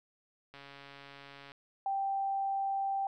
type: click train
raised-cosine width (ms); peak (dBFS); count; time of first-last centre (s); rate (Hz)
0.3; -34; 138; 0.54-1.519; 140
type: tone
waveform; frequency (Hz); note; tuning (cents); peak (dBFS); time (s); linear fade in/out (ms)
sine; 784; G5; 0; -30; 1.86-3.07; 2
effects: none